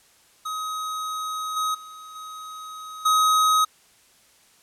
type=tone with level steps; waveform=square; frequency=1264 Hz; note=D#6; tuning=27 cents sharp; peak=-28 / -23 / -40 / -36 / -17 dBFS; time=0.45-3.65 s; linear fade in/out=10 ms; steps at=1.56 / 1.74 / 2.15 / 3.05 s; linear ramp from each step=10 ms; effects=white hiss -57 dBFS RMS until 4.62 s + low-pass 11000 Hz 12 dB/octave